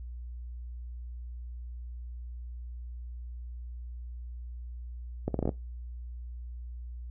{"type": "accelerating click train", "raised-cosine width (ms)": 2, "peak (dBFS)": -15, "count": 7, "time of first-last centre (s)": [5.28, 5.492], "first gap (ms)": 63, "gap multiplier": 0.76, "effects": ["noise-tail reverb RT60 0.2 s tail -20 dB re dry", "added 60 Hz sine -38 dBFS peak until 7.1 s"]}